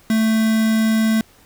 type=tone with quantisation; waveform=triangle; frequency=221.1 Hz; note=A3; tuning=9 cents sharp; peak=-12 dBFS; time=0.1-1.21 s; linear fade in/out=2 ms; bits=4; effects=pink hiss -51 dBFS RMS until 1.45 s